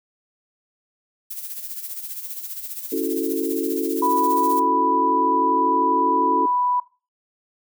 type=noise with tremolo; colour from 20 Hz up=violet; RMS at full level=-30 dBFS; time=1.3-4.6 s; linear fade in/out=10 ms; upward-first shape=sine; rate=15 Hz; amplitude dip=60%
type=chord; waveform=sine; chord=F# minor seventh; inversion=second; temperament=equal; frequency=277.2 / 329.6 / 370 / 440 Hz; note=C#4 / E4 / F#4 / A4; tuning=0 / 0 / 0 / 0 cents; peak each=-26 dBFS; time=2.92-6.46 s; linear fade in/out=5 ms
type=tone; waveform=sine; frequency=987.8 Hz; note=B5; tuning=in tune; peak=-18 dBFS; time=4.02-6.8 s; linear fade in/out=5 ms
effects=noise-tail reverb RT60 0.3 s tail -17 dB re dry